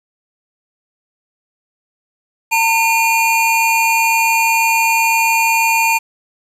square tone pair together, 907 / 2421 Hz, A#5 / D#7, -48 / -48 cents, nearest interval octave + perfect fourth, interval 1700 cents, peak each -15 dBFS, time 2.51-5.99 s, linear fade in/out 20 ms, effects resampled to 32000 Hz + 7-bit

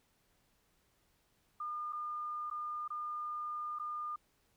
sine tone with dropouts, 1211 Hz, D#6, 47 cents flat, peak -37 dBFS, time 1.6-4.16 s, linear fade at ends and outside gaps 5 ms, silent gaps 1.925-1.93 / 2.501-2.511 / 2.879-2.903 / 3.788-3.796 s, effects pink hiss -74 dBFS RMS until 4.56 s

